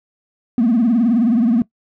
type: tone with vibrato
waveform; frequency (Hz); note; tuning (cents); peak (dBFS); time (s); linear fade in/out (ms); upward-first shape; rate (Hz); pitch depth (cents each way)
triangle; 233.1; A#3; 0; -8; 0.58-1.62; 2; triangle; 19; 180
effects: noise-tail reverb RT60 0.1 s tail -22 dB re dry + tanh soft clip ceiling -8 dBFS